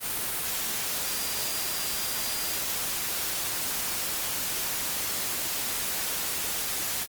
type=tone in noise; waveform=sine; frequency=4800 Hz; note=D8; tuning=37 cents sharp; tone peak=-39 dBFS; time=1.03-2.62 s; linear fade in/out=50 ms; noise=white; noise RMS=-30 dBFS; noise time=0-7.07 s; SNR=-12 dB; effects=Opus 32 kbps